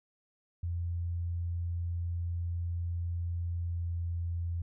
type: tone with pitch glide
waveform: sine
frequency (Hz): 86 to 85.41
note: F2 to F2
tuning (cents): -26 to -38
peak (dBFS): -31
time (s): 0.63-4.62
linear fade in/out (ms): 5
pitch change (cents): -12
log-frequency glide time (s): 3.54-3.92
effects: none